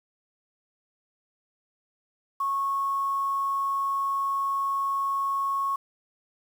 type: tone with quantisation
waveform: sine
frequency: 1100 Hz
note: C#6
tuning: 14 cents flat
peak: -24 dBFS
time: 2.4-5.76 s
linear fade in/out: 5 ms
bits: 8
effects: none